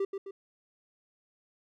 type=tone with echo; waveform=triangle; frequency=392 Hz; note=G4; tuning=in tune; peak=-25 dBFS; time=0-0.05 s; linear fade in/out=5 ms; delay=130 ms; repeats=2; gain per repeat=-6 dB; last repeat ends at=0.31 s; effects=none